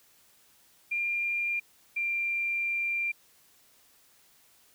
sine tone pair in turn, 2396 / 2377 Hz, D7 / D7, +34 / +20 cents, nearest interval unison, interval 14 cents, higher first, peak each -27 dBFS, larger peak neither, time 0.91-1.6 / 1.96-3.12 s, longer second, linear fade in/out 10 ms, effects white hiss -62 dBFS RMS until 4.74 s

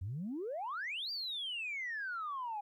sine exponential two-way sweep, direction up then down, 84.5 to 4806 to 806 Hz, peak -36 dBFS, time 0.01-2.61 s, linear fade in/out 10 ms, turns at 1.11 s, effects tanh soft clip ceiling -33 dBFS + 13-bit

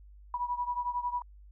sine beating tone pair, 972 / 983 Hz, B5 / B5, -28 / -8 cents, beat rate 11 Hz, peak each -32 / -35 dBFS, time 0.34-1.22 s, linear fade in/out 2 ms, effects added 50 Hz sine -50 dBFS peak until 1.51 s

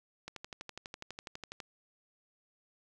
click train, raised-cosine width 0.2 ms, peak -25 dBFS, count 17, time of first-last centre 0.28-1.602 s, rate 12.1 Hz, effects none

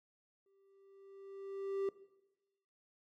triangle tone with exponential growth, 392 Hz, G4, in tune, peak -30 dBFS, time 0.46-1.89 s, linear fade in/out 2 ms, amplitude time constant 310 ms, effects noise-tail reverb RT60 1.0 s tail -18 dB re dry

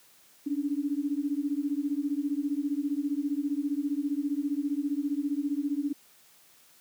sine beating tone pair, 280 / 295 Hz, C#4 / D4, +18 / +8 cents, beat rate 15 Hz, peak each -30 dBFS, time 0.46-5.93 s, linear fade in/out 10 ms, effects white hiss -59 dBFS RMS until 6.8 s + high-pass 100 Hz 12 dB/octave

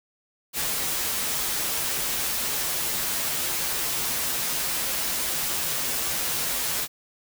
white noise with comb filter, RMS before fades -27 dBFS, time 0.53-6.88 s, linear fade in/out 50 ms, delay 10 ms, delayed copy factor -0.55, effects none

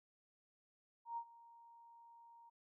sine tone with ADSR envelope, 932.3 Hz, A#5, in tune, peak -39 dBFS, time 1.05-2.5 s, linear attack 120 ms, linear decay 70 ms, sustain -20 dB, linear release 14 ms, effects none

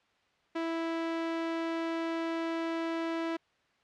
sawtooth tone, 329.6 Hz, E4, in tune, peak -27 dBFS, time 0.55-3.37 s, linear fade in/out 10 ms, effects white hiss -69 dBFS RMS until 3.83 s + low-pass 3000 Hz 12 dB/octave

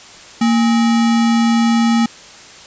sine tone with sample-and-hold, 230.5 Hz, A#3, 19 cents flat, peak -10 dBFS, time 0.41-2.06 s, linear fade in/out 5 ms, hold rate 1050 Hz, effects white hiss -38 dBFS RMS until 2.66 s + resampled to 16000 Hz

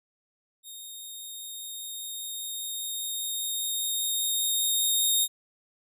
15% pulse tone with level ramp, 3705 Hz, A#7, 11 cents flat, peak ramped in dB -34 to -14 dBFS, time 0.63-5.28 s, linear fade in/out 50 ms, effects none

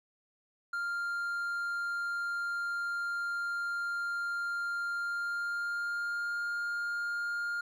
triangle tone with pitch glide, 1396.9 to 1409.9 Hz, F6 to F6, 0 to +16 cents, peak -30 dBFS, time 0.73-7.61 s, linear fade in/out 5 ms, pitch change +16 cents, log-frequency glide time 4.93-6.44 s, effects none

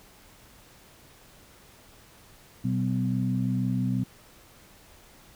sine tone cluster, 124 / 190.2 / 252.6 Hz, B2 / F#3 / B3, +7 / +48 / +39 cents, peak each -27 / -28 / -29 dBFS, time 2.64-4.04 s, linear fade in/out 10 ms, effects tanh soft clip ceiling -14 dBFS + pink hiss -54 dBFS RMS until 5.35 s

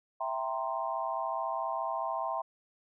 sine chord, C dominant seventh, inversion first, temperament equal, 659.3 / 784 / 932.3 / 1046.5 Hz, E5 / G5 / Bb5 / C6, 0 / 0 / 0 / 0 cents, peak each -36 / -37 / -37 / -36 dBFS, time 0.2-2.42 s, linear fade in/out 10 ms, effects none

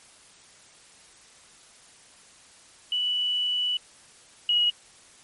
sine tone pair in turn, 2960 / 2904 Hz, F#7 / F#7, 0 / -33 cents, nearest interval unison, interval 33 cents, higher first, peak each -23 / -19 dBFS, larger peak second, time 2.92-3.77 / 4.49-4.7 s, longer first, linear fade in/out 2 ms, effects white hiss -53 dBFS RMS until 5.23 s + MP3 48 kbps

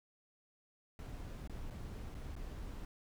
brown noise with dropouts, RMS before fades -45 dBFS, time 0.99-2.85 s, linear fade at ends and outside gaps 1 ms, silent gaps 1.475-1.496 / 1.702-1.707 / 2.144-2.15 / 2.354-2.364 s, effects none

